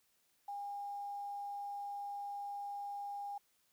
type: tone with quantisation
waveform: sine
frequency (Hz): 810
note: G#5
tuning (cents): -43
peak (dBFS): -40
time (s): 0.48-3.38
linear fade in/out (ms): 5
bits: 11
effects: white hiss -75 dBFS RMS until 3.72 s